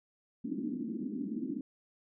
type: band-pass noise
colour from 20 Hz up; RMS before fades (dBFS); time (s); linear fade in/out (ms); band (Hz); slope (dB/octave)
pink; -37; 0.44-1.61; 2; 210 to 310; 48
effects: none